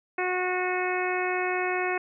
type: harmonic tone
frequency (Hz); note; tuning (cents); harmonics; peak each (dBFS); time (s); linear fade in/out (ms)
364.9; F#4; -24; 1 / 2 / 3 / 4 / 5 / 6 / 7; -29 / -31 / -35 / -35 / -34 / -34 / -35; 0.18-1.98; 5
effects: none